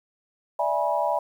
sine chord, E dominant seventh, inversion third, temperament equal with one note detuned, 587.3 / 659.3 / 830.6 / 971.4 Hz, D5 / E5 / G#5 / B5, 0 / 0 / 0 / -29 cents, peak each -27 dBFS, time 0.59-1.19 s, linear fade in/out 5 ms, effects 9-bit

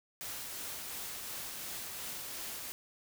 white noise with tremolo, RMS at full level -41 dBFS, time 0.21-2.72 s, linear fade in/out 0 ms, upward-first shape triangle, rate 2.8 Hz, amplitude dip 25%, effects none

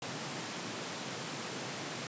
pink high-pass noise, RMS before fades -40 dBFS, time 0.02-2.07 s, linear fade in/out 2 ms, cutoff 120 Hz, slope 48 dB/octave, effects resampled to 16000 Hz

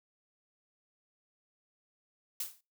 blue noise with exponential decay, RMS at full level -32 dBFS, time 2.4-2.61 s, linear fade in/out 5 ms, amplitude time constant 45 ms, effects noise-tail reverb RT60 0.3 s tail -24 dB re dry

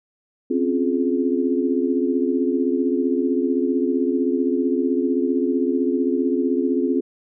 sine chord, Db major seventh, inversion third, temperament equal with one note detuned, 261.6 / 277.2 / 349.2 / 423.5 Hz, C4 / Db4 / F4 / Ab4, 0 / 0 / 0 / +34 cents, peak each -21 / -25 / -23 / -25 dBFS, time 0.5-7.01 s, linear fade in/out 10 ms, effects none

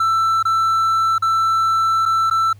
triangle tone with dropouts, 1331 Hz, E6, 16 cents sharp, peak -12 dBFS, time 0-2.53 s, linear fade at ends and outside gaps 5 ms, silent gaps 0.428-0.452 / 1.182-1.222 / 2.055-2.059 / 2.3-2.31 s, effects added 101 Hz sine -40 dBFS peak until 2.59 s + pink hiss -57 dBFS RMS until 2.59 s

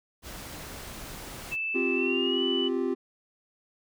pink noise, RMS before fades -41 dBFS, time 0.22-1.57 s, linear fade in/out 50 ms
sine tone with pitch glide, 2637 to 2977 Hz, E7 to F#7, 0 to +10 cents, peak -28 dBFS, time 1.51-2.69 s, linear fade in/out 20 ms, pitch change +210 cents, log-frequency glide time 1.95-2.43 s
triangle chord, C suspended fourth, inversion none, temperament equal, 261.6 / 349.2 / 392 Hz, C4 / F4 / G4, 0 / 0 / 0 cents, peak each -28 dBFS, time 1.74-2.95 s, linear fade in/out 20 ms
effects none

